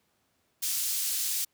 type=high-pass noise; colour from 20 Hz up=pink; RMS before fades=-30 dBFS; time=0.62-1.45 s; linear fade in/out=10 ms; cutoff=5700 Hz; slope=12 dB/octave; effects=pink hiss -72 dBFS RMS until 1.53 s + high-pass 100 Hz 12 dB/octave